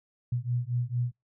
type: beating tone pair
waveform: sine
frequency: 119.8 / 124.2 Hz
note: A#2 / B2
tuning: +48 / +10 cents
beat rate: 4.4 Hz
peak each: -30 dBFS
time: 0.32-1.12 s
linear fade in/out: 5 ms
effects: noise-tail reverb RT60 0.2 s tail -26 dB re dry